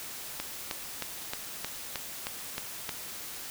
click train, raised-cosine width 0.2 ms, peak -15 dBFS, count 9, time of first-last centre 0.4-2.892 s, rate 3.21 Hz, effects white hiss -41 dBFS RMS until 3.5 s

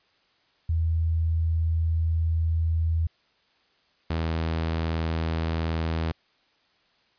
sine / sawtooth tone pair in turn, 81.7 / 81.33 Hz, E2 / E2, -15 / -23 cents, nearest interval unison, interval 8 cents, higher first, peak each -21 dBFS, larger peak neither, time 0.69-3.07 / 4.1-6.12 s, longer first, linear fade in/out 5 ms, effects white hiss -65 dBFS RMS until 7.18 s + resampled to 11025 Hz

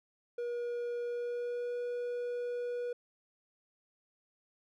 triangle tone with pitch glide, 479.3 to 485.4 Hz, A#4 to B4, +48 to -30 cents, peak -32 dBFS, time 0.38-2.93 s, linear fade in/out 5 ms, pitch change +22 cents, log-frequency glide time 1.02-1.77 s, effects none

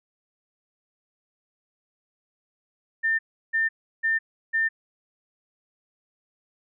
sine tone bursts, 1800 Hz, A6, 39 cents sharp, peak -20 dBFS, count 4, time 3.03-4.69 s, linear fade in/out 20 ms, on 160 ms, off 340 ms, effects none

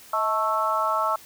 harmonic tone with a mistuned harmonic, 220 Hz, A3, in tune, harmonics 3 / 4 / 5 / 6, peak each -28 / -28 / -26 / -25 dBFS, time 0.13-1.16 s, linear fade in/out 5 ms, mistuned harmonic 3, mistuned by -54 cents, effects white hiss -48 dBFS RMS until 1.25 s

